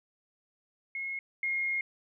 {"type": "tone pair in turn", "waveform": "sine", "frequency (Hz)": [2165, 2143], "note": ["C#7", "C7"], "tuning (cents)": [-41, 41], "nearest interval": "unison", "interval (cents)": 18, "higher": "first", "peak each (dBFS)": [-33, -28], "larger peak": "second", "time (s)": [[0.95, 1.19], [1.43, 1.81]], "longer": "second", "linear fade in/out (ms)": 2, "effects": []}